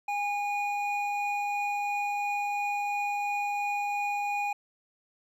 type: tone pair together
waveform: triangle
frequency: 818.3 / 2452 Hz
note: G#5 / D#7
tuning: -26 / -26 cents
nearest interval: octave + perfect fifth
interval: 1900 cents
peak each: -27 / -32 dBFS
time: 0.08-4.53 s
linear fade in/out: 5 ms
effects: none